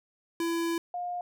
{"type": "tone pair in turn", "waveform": ["square", "sine"], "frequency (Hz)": [335.1, 710.1], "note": ["E4", "F5"], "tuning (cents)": [29, 29], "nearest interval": "octave + minor second", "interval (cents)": 1300, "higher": "second", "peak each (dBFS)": [-28, -31], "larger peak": "first", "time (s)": [[0.4, 0.78], [0.94, 1.21]], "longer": "first", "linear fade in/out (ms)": 2, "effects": []}